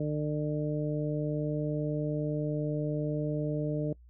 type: harmonic tone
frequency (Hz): 150.1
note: D3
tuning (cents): +38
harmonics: 1 / 2 / 3 / 4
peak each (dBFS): -31 / -34 / -36 / -37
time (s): 0-3.93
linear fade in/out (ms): 5
effects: noise-tail reverb RT60 0.1 s tail -23 dB re dry + added 60 Hz sine -52 dBFS peak until 4.09 s